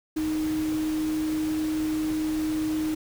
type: tone in noise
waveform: sine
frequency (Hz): 311.1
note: D#4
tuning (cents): 0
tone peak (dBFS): -24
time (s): 0.16-2.95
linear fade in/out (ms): 10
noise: pink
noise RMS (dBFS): -39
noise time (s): 0.16-2.95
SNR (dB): +12
effects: none